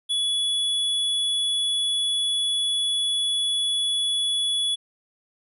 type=tone; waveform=square; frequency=3400 Hz; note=G#7; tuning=40 cents sharp; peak=-22 dBFS; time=0.09-4.76 s; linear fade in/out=20 ms; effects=resampled to 32000 Hz